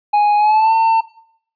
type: tone with pitch glide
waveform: triangle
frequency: 830.6 to 900.6 Hz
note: G#5 to A5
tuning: 0 to +40 cents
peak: -8 dBFS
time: 0.13-1.01 s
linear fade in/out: 10 ms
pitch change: +140 cents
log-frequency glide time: 0.37-0.74 s
effects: noise-tail reverb RT60 0.6 s tail -17 dB re dry + resampled to 11025 Hz